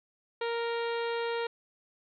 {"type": "harmonic tone", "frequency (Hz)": 466.2, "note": "A#4", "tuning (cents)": 0, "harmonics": [1, 2, 3, 4, 5, 6, 7, 8, 9], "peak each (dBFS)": [-31, -37, -41, -43, -45, -47, -48, -49, -50], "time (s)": [0.41, 1.47], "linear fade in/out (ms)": 5, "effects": []}